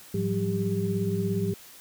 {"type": "tone cluster", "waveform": "sine", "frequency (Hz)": [106.4, 175, 192, 396.8], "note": ["G#2", "F3", "G3", "G4"], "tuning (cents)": [42, 4, -36, 21], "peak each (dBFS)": -30, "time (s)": [0.14, 1.54], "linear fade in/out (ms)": 5, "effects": ["white hiss -49 dBFS RMS until 1.8 s"]}